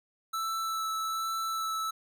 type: tone with vibrato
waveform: square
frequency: 1318.5 Hz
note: E6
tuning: in tune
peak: -31 dBFS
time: 0.33-1.91 s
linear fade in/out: 10 ms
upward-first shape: sine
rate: 1.2 Hz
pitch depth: 10 cents each way
effects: none